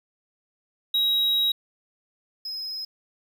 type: tone pair in turn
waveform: triangle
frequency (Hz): 3825 / 5106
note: A#7 / D#8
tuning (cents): +44 / +44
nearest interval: perfect fourth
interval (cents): 500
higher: second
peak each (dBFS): -18 / -29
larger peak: first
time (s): 0.94-1.52 / 2.45-2.85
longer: first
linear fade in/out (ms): 5
effects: 9-bit